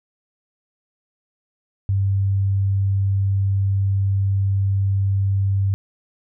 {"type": "tone", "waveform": "sine", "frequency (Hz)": 98, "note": "G2", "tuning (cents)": 0, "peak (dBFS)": -16, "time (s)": [1.89, 5.74], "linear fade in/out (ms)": 0, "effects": []}